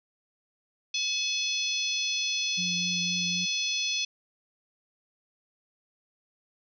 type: harmonic tone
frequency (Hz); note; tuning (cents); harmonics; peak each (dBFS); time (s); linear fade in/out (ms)
856; A5; -48; 3 / 4 / 5 / 6 / 7; -32 / -31 / -35 / -36 / -34; 0.94-4.05; 5
type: tone with vibrato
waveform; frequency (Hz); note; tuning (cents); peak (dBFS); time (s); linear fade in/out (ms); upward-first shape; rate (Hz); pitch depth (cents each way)
sine; 176.6; F3; +20; -34; 2.57-3.46; 20; triangle; 3.9; 18
effects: none